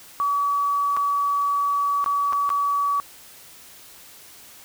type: tone with dropouts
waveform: sine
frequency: 1140 Hz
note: C#6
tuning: 48 cents sharp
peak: -19 dBFS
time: 0.2-3 s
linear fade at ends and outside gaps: 0 ms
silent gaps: 0.966-0.971 / 2.042-2.061 / 2.325-2.331 / 2.492-2.502 s
effects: white hiss -46 dBFS RMS until 4.64 s